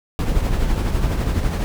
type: noise with tremolo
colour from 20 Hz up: brown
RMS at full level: -17 dBFS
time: 0.19-1.64 s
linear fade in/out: 0 ms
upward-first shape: triangle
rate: 12 Hz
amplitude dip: 50%
effects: none